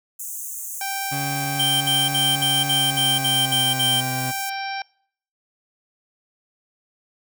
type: high-pass noise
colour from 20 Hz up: pink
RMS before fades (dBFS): -32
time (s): 0.19-4.5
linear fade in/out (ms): 10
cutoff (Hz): 6300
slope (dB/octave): 96
type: harmonic tone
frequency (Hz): 783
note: G5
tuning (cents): -2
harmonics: 1 / 2 / 3 / 4 / 5 / 6 / 7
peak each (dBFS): -28 / -33 / -34 / -41 / -42 / -43 / -36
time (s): 0.81-4.82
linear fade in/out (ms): 2
type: tone with pitch glide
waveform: 30% pulse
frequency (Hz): 140.6 to 128.93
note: C#3 to C3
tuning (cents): +25 to -25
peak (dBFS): -24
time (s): 1.11-4.32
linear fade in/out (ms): 20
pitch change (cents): -150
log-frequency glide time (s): 2.72-4
type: tone bursts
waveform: square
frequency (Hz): 3136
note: G7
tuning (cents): 0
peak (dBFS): -19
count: 9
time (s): 1.59-4.01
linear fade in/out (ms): 10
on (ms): 220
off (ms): 55
effects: noise-tail reverb RT60 0.6 s tail -25 dB re dry